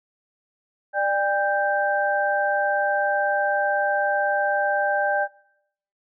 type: tone cluster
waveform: sine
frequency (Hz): 594 / 802 / 1566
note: D5 / G5 / G6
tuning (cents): +20 / +39 / -2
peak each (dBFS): -24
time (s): 0.93-5.28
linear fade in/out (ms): 50
effects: noise-tail reverb RT60 0.7 s tail -19 dB re dry